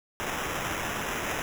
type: noise with sample-and-hold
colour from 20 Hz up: white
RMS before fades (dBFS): -32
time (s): 0.2-1.42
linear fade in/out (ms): 0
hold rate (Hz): 4410
effects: none